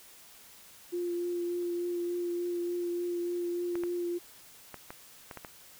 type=tone with vibrato; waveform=sine; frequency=349.2 Hz; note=F4; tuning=in tune; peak=-30 dBFS; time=0.92-4.19 s; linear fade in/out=20 ms; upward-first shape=triangle; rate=3.4 Hz; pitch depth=15 cents each way
type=clicks; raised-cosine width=0.5 ms; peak=-26 dBFS; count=7; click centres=3.755 / 3.836 / 4.743 / 4.905 / 5.312 / 5.373 / 5.448 s
effects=white hiss -54 dBFS RMS until 5.79 s